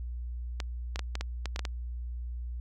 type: clicks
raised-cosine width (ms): 0.2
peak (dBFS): -17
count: 9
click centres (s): 0.602 / 0.959 / 0.993 / 1.154 / 1.21 / 1.457 / 1.561 / 1.593 / 1.652
effects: added 60 Hz sine -34 dBFS peak until 2.6 s